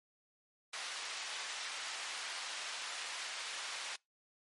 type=band-pass noise; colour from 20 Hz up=white; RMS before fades=-43 dBFS; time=0.73-3.96 s; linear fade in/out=5 ms; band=840 to 4400 Hz; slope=12 dB/octave; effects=noise-tail reverb RT60 0.2 s tail -25 dB re dry + MP3 48 kbps